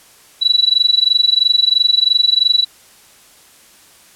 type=tone with amplitude modulation; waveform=sine; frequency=3935 Hz; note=B7; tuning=7 cents flat; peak=-6 dBFS; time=0.41-2.65 s; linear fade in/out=20 ms; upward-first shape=sine; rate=23 Hz; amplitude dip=95%; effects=white hiss -46 dBFS RMS until 4.15 s + low-pass 12000 Hz 12 dB/octave